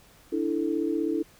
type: chord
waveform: sine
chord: D suspended second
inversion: none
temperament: equal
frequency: 293.7 / 329.6 / 440 Hz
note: D4 / E4 / A4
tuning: 0 / 0 / 0 cents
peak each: -29 / -27 / -31 dBFS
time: 0.32-1.23 s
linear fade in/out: 10 ms
effects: pink hiss -56 dBFS RMS until 1.39 s